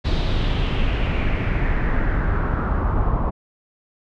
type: noise with low-pass filter sweep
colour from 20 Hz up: brown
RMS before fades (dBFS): -20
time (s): 0.04-3.31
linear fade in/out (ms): 20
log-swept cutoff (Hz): 4100 to 1000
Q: 3.2
effects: none